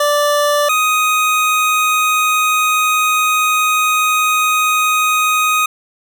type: tone pair in turn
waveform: 25% pulse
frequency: 586 / 1249.6 Hz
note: D5 / D#6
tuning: -4 / +7 cents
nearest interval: octave + minor second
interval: 1311 cents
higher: second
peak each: -8 dBFS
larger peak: neither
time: 0-0.69 / 0.69-5.66 s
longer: second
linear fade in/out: 5 ms
effects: none